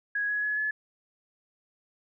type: tone with pitch steps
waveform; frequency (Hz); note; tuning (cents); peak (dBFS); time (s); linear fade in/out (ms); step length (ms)
sine; 1661.2 / 1678.6 / 1696.1 / 1713.8; G#6 / G#6 / G#6 / A6; 0 / +18 / +36 / -46; -26; 0.15-0.71; 5; 140
effects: none